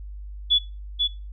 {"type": "tone with echo", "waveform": "sine", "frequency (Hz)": 3422, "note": "A7", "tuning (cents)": -49, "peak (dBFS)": -15, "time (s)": [0.5, 0.59], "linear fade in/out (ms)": 20, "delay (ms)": 490, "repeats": 1, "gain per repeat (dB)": -4, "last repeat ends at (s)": 1.08, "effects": ["noise-tail reverb RT60 0.3 s tail -20 dB re dry", "added 50 Hz sine -34 dBFS peak until 1.32 s"]}